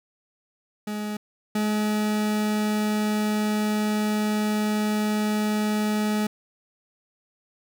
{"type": "tone pair in turn", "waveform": "40% pulse", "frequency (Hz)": [210.3, 211.9], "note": ["G#3", "G#3"], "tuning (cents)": [22, 35], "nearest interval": "unison", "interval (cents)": 13, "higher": "second", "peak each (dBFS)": [-27, -21], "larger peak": "second", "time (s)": [[0.87, 1.17], [1.55, 6.27]], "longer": "second", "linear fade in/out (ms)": 5, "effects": []}